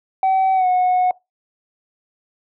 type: tone with pitch glide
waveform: sine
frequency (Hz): 763 to 731.1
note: G5 to F#5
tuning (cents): -47 to -21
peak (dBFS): -11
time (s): 0.23-1.11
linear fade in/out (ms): 2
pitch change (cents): -74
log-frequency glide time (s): 0.54-0.67
effects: noise-tail reverb RT60 0.2 s tail -23 dB re dry + tanh soft clip ceiling -12 dBFS